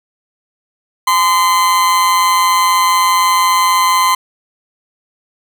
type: tone with amplitude modulation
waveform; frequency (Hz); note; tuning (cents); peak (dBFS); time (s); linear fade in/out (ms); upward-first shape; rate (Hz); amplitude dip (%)
40% pulse; 1029; C6; -29; -6; 1.07-4.15; 5; sine; 184; 55
effects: none